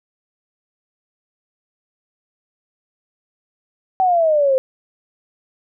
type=exponential sweep; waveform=sine; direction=down; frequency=767 to 516 Hz; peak=-12 dBFS; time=4-4.58 s; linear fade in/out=0 ms; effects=none